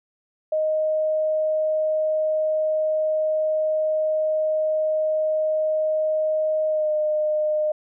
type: tone with pitch glide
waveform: sine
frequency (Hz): 622.3 to 610.9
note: D#5 to D#5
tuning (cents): 0 to -32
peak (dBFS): -19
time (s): 0.52-7.72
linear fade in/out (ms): 5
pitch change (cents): -32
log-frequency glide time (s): 6.68-6.92
effects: none